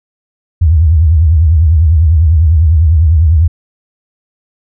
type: tone with vibrato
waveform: sine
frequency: 80.1 Hz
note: E2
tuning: 49 cents flat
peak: -4 dBFS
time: 0.61-3.48 s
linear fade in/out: 10 ms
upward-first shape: triangle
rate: 10 Hz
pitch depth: 210 cents each way
effects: none